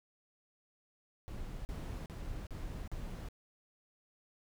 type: noise bursts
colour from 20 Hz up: brown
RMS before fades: -42 dBFS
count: 5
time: 1.28-3.286 s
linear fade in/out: 0 ms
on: 370 ms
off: 39 ms
effects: none